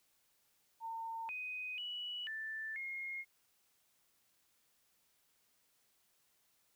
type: tone with pitch steps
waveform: sine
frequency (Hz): 907 / 2502 / 2942 / 1766 / 2145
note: A#5 / D#7 / F#7 / A6 / C7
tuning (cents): -48 / +9 / -11 / +6 / +42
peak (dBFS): -40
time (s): 0.8-3.25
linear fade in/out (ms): 50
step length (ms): 490
effects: white hiss -75 dBFS RMS until 6.75 s